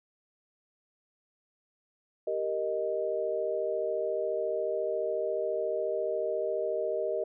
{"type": "chord", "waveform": "sine", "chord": "Eb major", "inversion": "first", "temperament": "equal", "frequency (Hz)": [392, 466.2, 622.3], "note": ["G4", "Bb4", "Eb5"], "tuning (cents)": [0, 0, 0], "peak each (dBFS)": [-34, -33, -31], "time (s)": [2.27, 7.24], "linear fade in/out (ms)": 5, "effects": []}